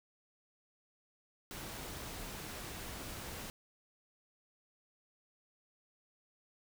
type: noise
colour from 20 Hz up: pink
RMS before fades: -45 dBFS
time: 1.51-3.5 s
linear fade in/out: 0 ms
effects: none